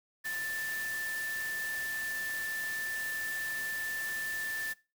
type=tone in noise; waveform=sine; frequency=1766 Hz; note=A6; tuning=6 cents sharp; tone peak=-34 dBFS; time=0.24-4.74 s; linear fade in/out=20 ms; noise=white; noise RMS=-43 dBFS; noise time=0.24-4.74 s; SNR=+6 dB; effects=noise-tail reverb RT60 0.3 s tail -21 dB re dry